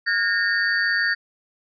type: tone cluster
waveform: sine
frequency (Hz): 1429 / 1635 / 1829 / 4586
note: F6 / G#6 / A#6 / D8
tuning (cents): +39 / -28 / -33 / -42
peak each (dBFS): -27 / -24 / -21 / -29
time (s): 0.06-1.15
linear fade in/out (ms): 20
effects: none